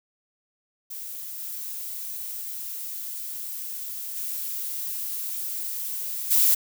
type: noise with level steps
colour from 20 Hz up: violet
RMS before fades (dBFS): -36 / -34 / -31 / -19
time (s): 0.9-6.55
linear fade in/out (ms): 10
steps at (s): 1.39 / 4.15 / 6.3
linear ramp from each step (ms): 20
effects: none